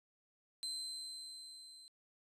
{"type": "tone with level ramp", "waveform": "35% pulse", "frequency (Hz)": 4088, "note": "C8", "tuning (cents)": -41, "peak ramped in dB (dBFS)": [-37, -54], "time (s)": [0.63, 1.88], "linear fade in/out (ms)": 0, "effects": ["resampled to 32000 Hz"]}